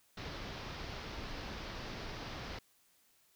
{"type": "low-pass noise", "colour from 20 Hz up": "pink", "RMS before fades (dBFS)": -44, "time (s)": [0.17, 2.59], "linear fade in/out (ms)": 5, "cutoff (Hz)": 5500, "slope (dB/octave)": 48, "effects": ["white hiss -70 dBFS RMS until 3.35 s"]}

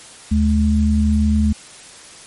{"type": "tone pair together", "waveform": "sine", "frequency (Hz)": [75.38, 213.2], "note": ["D2", "G#3"], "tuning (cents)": [46, 46], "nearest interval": "octave + tritone", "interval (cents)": 1800, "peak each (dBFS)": -15, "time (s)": [0.31, 1.53], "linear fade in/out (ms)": 10, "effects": ["white hiss -40 dBFS RMS until 2.26 s", "MP3 48 kbps"]}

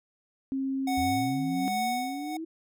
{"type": "tone", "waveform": "sine", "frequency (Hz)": 268.3, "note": "C4", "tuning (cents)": 44, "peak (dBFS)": -27, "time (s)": [0.52, 1.68], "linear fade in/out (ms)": 0}
{"type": "tone with tremolo", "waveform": "square", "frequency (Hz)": 740, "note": "F#5", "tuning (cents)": 0, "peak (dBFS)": -27, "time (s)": [0.87, 2.37], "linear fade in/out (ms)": 5, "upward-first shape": "sine", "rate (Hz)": 1.3, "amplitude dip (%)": 75}
{"type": "linear sweep", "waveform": "sine", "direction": "up", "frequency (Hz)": [75.3, 329.6], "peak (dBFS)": -33, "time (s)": [0.97, 2.45], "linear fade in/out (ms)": 10}
{"effects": []}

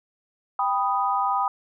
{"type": "chord", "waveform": "sine", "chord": "G augmented", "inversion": "none", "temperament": "equal with one note detuned", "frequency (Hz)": [790.4, 987.8, 1244.5], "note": ["G5", "B5", "D#6"], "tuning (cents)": [14, 0, 0], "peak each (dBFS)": -25, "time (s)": [0.59, 1.48], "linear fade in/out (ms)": 2, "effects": []}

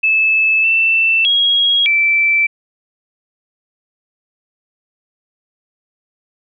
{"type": "tone with pitch steps", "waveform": "sine", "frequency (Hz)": [2614, 2667, 3295, 2330], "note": ["E7", "E7", "G#7", "D7"], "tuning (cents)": [-15, 20, -14, -14], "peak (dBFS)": -10, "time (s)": [0.03, 2.47], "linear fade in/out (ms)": 10, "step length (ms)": 610, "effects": []}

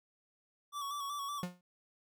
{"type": "tone with vibrato", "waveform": "square", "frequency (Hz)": 1139, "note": "C#6", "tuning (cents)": 47, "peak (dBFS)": -38, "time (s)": [0.72, 1.44], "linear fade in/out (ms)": 50, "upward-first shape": "square", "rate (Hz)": 5.3, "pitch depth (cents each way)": 36}
{"type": "tone with exponential decay", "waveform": "45% pulse", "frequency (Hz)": 178.6, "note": "F3", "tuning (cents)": 39, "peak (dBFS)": -32, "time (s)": [1.43, 1.61], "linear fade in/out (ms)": 2, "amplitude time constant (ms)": 38}
{"effects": []}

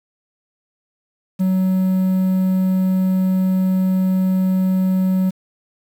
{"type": "tone with quantisation", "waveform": "triangle", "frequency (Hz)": 187.2, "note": "F#3", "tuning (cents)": 20, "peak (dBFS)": -12, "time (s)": [1.39, 5.31], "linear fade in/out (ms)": 20, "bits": 7, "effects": []}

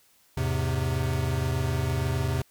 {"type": "chord", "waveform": "square", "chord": "E augmented", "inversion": "none", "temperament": "equal with one note detuned", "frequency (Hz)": [82.41, 104.19, 130.81], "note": ["E2", "G#2", "B#2"], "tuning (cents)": [0, 6, 0], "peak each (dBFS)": [-30, -33, -28], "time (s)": [0.37, 2.42], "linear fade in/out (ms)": 5, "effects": ["white hiss -62 dBFS RMS until 2.5 s"]}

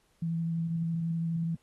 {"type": "tone with vibrato", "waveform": "sine", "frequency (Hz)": 165.8, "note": "E3", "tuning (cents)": 10, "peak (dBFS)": -28, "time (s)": [0.22, 1.55], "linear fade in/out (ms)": 5, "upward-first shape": "sine", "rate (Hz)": 12, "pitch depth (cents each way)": 14, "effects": ["pink hiss -70 dBFS RMS until 1.62 s", "AAC 32 kbps"]}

